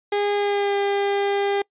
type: tone with pitch glide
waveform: 30% pulse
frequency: 408.9 to 401.2 Hz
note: G#4 to G4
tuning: -27 to +40 cents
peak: -17 dBFS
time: 0.12-1.62 s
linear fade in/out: 5 ms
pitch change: -33 cents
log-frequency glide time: 0.35-0.76 s
effects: noise-tail reverb RT60 0.1 s tail -25 dB re dry + resampled to 8000 Hz